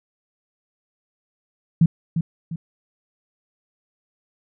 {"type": "tone with echo", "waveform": "sine", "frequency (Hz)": 164.8, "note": "E3", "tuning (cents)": 0, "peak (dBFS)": -10, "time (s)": [1.81, 1.86], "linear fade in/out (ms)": 5, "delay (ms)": 350, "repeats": 2, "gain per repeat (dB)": -8, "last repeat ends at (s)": 2.56, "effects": []}